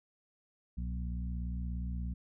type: harmonic tone with a mistuned harmonic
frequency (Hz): 60.2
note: B1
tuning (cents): -44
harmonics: 1 / 2 / 3 / 4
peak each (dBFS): -35 / -45 / -42 / -50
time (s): 0.77-2.14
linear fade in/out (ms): 10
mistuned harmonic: 1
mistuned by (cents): +91
effects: none